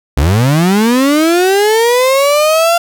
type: linear sweep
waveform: 35% pulse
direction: up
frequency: 61.6 to 693 Hz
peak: -6 dBFS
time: 0.17-2.78 s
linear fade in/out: 5 ms
effects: none